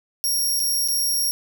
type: tone with dropouts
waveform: 15% pulse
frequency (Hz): 5588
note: F8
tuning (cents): 0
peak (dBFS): -14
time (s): 0.24-1.31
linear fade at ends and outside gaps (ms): 0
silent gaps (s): 0.595-0.601 / 0.877-0.885
effects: none